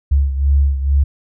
sine beating tone pair, 69.3 / 71.5 Hz, C#2 / D2, 0 / -46 cents, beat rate 2.2 Hz, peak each -12 / -18 dBFS, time 0.11-1.04 s, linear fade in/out 10 ms, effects none

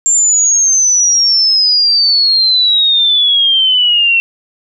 sine exponential sweep, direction down, 7380 to 2700 Hz, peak -7 dBFS, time 0.06-4.2 s, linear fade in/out 0 ms, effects none

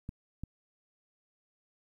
clicks, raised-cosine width 5 ms, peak -26 dBFS, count 2, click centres 0.091 / 0.436 s, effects 11-bit

